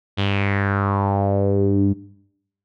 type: tone with low-pass filter sweep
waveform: sawtooth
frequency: 99.4 Hz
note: G2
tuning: 25 cents sharp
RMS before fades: -19 dBFS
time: 0.17-1.94 s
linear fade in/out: 20 ms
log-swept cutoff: 3400 to 250 Hz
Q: 4.7
effects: noise-tail reverb RT60 0.8 s tail -20 dB re dry